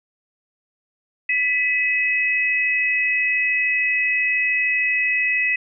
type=tone pair together; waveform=sine; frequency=1987 / 2554 Hz; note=B6 / D#7; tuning=+10 / +45 cents; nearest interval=major third; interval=435 cents; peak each=-20 dBFS; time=1.29-5.56 s; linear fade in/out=5 ms; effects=none